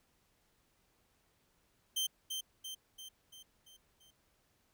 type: tone with echo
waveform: sawtooth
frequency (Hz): 3123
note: G7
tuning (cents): -7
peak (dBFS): -29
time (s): 1.96-2.07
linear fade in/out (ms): 10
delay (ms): 340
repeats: 6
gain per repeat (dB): -5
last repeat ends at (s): 4.11
effects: pink hiss -74 dBFS RMS until 4.73 s